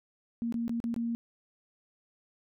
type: tone with dropouts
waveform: sine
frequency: 233.1 Hz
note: A#3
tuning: in tune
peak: -29 dBFS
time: 0.42-1.15 s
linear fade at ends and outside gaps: 0 ms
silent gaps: 0.524-0.542 / 0.68-0.694 / 0.802-0.841 / 0.942-0.963 s
effects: none

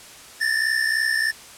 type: tone pair together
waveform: square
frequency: 1748 / 1811.2 Hz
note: A6 / A6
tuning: -12 / +50 cents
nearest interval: minor second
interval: 62 cents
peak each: -23 dBFS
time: 0.4-1.32 s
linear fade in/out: 20 ms
effects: white hiss -43 dBFS RMS until 1.57 s + low-pass 10000 Hz 12 dB/octave

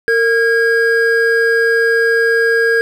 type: tone pair together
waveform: triangle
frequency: 458.6 / 1633 Hz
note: A#4 / G#6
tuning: -28 / -30 cents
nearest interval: octave + minor seventh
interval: 2198 cents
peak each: -11 dBFS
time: 0.08-2.81 s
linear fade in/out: 0 ms
effects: none

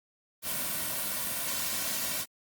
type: noise with comb filter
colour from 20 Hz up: white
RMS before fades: -32 dBFS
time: 0.42-2.26 s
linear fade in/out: 50 ms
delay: 2.4 ms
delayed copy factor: -0.6
effects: Opus 32 kbps

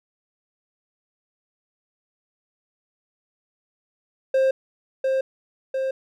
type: tone with echo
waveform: triangle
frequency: 530 Hz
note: C5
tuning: 22 cents sharp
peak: -14 dBFS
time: 4.34-4.51 s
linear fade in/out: 5 ms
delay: 700 ms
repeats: 2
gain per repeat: -3 dB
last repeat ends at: 5.91 s
effects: none

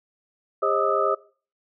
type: tone cluster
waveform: sine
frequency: 403.9 / 535 / 629 / 1218 / 1287 Hz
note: G#4 / C5 / D#5 / D#6 / E6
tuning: -48 / +38 / +19 / -37 / -42 cents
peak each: -26 dBFS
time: 0.62-1.15 s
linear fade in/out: 10 ms
effects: noise-tail reverb RT60 0.4 s tail -20 dB re dry

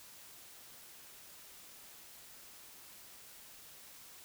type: silence
effects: white hiss -55 dBFS RMS until 4.24 s

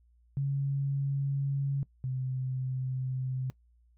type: tone pair in turn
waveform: sine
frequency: 138.7 / 129.61 Hz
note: C#3 / C3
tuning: +1 / -16 cents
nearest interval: minor second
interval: 117 cents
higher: first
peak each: -27 / -30 dBFS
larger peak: first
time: 0.37-1.83 / 2.04-3.5 s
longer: neither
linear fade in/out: 0 ms
effects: noise-tail reverb RT60 0.1 s tail -21 dB re dry + added 59 Hz sine -61 dBFS peak until 3.97 s

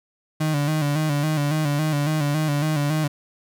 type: tone with vibrato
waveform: 35% pulse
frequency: 150 Hz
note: D3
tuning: 37 cents sharp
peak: -18 dBFS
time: 0.4-3.08 s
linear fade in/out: 10 ms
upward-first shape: square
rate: 3.6 Hz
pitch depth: 63 cents each way
effects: none

